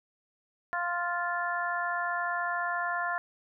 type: harmonic tone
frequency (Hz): 349.2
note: F4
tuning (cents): 0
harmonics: 2 / 3 / 4 / 5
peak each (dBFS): -34 / -34 / -34 / -34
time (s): 0.73-3.18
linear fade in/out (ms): 0
effects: none